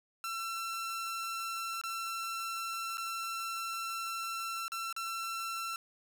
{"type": "tone with dropouts", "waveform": "sawtooth", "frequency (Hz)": 1347, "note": "E6", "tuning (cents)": 37, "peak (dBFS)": -32, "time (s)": [0.24, 5.76], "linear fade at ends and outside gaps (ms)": 1, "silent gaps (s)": [[1.814, 1.837], [2.972, 2.98], [4.681, 4.719], [4.927, 4.964]], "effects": []}